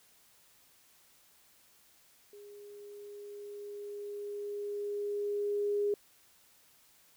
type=tone with level ramp; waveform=sine; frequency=410.1 Hz; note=G#4; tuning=22 cents flat; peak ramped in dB=-49 to -27 dBFS; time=2.33-5.94 s; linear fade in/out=2 ms; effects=white hiss -64 dBFS RMS until 7.16 s